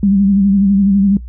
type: tone with vibrato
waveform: sine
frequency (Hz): 197.6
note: G3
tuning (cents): +14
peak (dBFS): -8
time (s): 0.03-1.17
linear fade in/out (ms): 2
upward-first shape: sine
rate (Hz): 12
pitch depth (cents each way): 54
effects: noise-tail reverb RT60 0.1 s tail -19 dB re dry + added 60 Hz sine -26 dBFS peak until 1.28 s